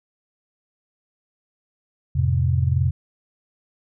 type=chord; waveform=sine; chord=F major; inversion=none; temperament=equal; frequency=87.31 / 110 / 130.81 Hz; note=F2 / A2 / C3; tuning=0 / 0 / 0 cents; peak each=-20 / -25 / -20 dBFS; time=2.15-2.91 s; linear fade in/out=10 ms; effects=none